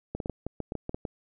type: clicks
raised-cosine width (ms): 2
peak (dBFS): -19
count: 11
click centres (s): 0.15 / 0.202 / 0.259 / 0.297 / 0.466 / 0.603 / 0.721 / 0.753 / 0.894 / 0.945 / 1.052
effects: none